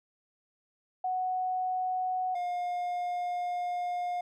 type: tone pair in turn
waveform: sine / triangle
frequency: 740 / 711.7 Hz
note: F#5 / F5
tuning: 0 / +33 cents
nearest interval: minor second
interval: 67 cents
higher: first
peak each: -28 dBFS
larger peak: neither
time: 1.04-2.35 / 2.35-4.21 s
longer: second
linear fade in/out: 5 ms
effects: none